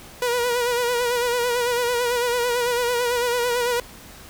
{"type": "tone with vibrato", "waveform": "sawtooth", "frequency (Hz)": 484.4, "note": "B4", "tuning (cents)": -34, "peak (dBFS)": -16, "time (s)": [0.22, 3.8], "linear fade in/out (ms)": 2, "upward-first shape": "sine", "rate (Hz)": 9, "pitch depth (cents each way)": 48, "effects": ["pink hiss -43 dBFS RMS until 4.29 s"]}